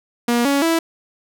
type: tone with pitch steps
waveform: sawtooth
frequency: 238.4 / 280.3 / 329.4 Hz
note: A#3 / C#4 / E4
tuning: +39 / +19 / -1 cents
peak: -11 dBFS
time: 0.28-0.79 s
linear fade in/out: 5 ms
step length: 170 ms
effects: none